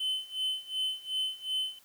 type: tone with tremolo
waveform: triangle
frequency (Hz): 3049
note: G7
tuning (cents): -49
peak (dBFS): -26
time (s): 0-1.79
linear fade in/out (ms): 5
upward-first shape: sine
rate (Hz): 2.7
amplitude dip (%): 90
effects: white hiss -61 dBFS RMS until 1.84 s